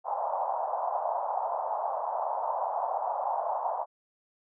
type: band-pass noise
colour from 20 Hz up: white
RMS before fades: -31 dBFS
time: 0.04-3.86 s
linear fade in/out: 50 ms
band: 620 to 950 Hz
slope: 48 dB/octave
effects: none